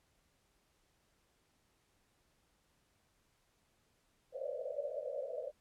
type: band-pass noise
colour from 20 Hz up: white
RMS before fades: -41 dBFS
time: 4.32-5.52 s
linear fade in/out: 50 ms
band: 500 to 610 Hz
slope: 96 dB/octave
effects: pink hiss -75 dBFS RMS until 5.6 s + low-pass 12000 Hz 12 dB/octave